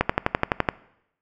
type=click train; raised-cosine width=0.5 ms; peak=-3 dBFS; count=9; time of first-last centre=0.01-0.688 s; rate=11.8 Hz; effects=noise-tail reverb RT60 0.8 s tail -20 dB re dry